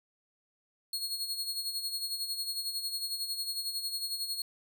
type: tone with tremolo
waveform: sawtooth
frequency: 4320 Hz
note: C#8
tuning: 45 cents flat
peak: -28 dBFS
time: 0.93-4.42 s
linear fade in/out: 2 ms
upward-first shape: sine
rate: 11 Hz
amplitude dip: 60%
effects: none